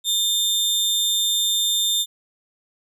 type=tone with amplitude modulation; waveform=sawtooth; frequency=3600 Hz; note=A7; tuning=39 cents sharp; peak=-13 dBFS; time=0.04-2.06 s; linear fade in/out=50 ms; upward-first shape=sine; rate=203 Hz; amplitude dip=55%; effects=none